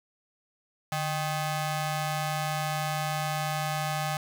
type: ring-modulated tone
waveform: sawtooth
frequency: 466.2 Hz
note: A#4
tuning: in tune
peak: -21 dBFS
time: 0.92-4.17 s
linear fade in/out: 2 ms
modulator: 317 Hz
effects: none